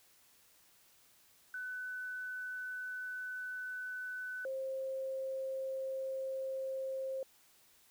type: tone pair in turn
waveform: sine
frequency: 1501 / 530.7 Hz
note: F#6 / C5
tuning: +24 / +24 cents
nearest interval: octave + tritone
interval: 1800 cents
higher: first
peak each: -39 / -36 dBFS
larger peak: second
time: 1.54-4.45 / 4.45-7.23 s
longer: first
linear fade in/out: 2 ms
effects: white hiss -66 dBFS RMS until 7.9 s